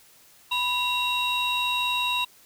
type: tone cluster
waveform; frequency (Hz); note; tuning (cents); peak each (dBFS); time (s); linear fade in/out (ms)
triangle; 989 / 2742 / 3812; B5 / F7 / A#7; +2 / -32 / +38; -25; 0.51-2.25; 10
effects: tanh soft clip ceiling -16 dBFS + white hiss -55 dBFS RMS until 2.45 s